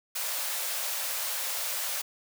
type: high-pass noise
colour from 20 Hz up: white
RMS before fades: -32 dBFS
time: 0.15-2.02 s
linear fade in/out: 10 ms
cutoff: 490 Hz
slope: 96 dB/octave
effects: none